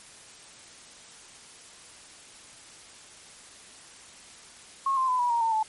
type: tone with pitch steps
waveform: sine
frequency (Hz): 1085 / 1046.2 / 1008.8 / 972.8 / 938 / 904.5 / 872.2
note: C#6 / C6 / B5 / B5 / A#5 / A5 / A5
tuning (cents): -37 / -1 / +36 / -26 / +11 / +48 / -15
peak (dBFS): -22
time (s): 4.86-5.63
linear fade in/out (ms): 5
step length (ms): 110
effects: white hiss -49 dBFS RMS until 5.68 s + MP3 48 kbps